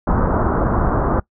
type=low-pass noise; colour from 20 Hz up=pink; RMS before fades=-17 dBFS; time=0.07-1.2 s; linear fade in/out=5 ms; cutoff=1400 Hz; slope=48 dB/octave; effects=noise-tail reverb RT60 0.1 s tail -21 dB re dry